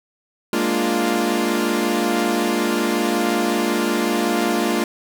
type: chord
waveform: sawtooth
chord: Bb dominant seventh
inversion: third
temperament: equal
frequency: 207.7 / 233.1 / 293.7 / 349.2 Hz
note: Ab3 / Bb3 / D4 / F4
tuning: 0 / 0 / 0 / 0 cents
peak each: -21 / -19 / -21 / -18 dBFS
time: 0.53-4.84 s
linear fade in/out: 2 ms
effects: none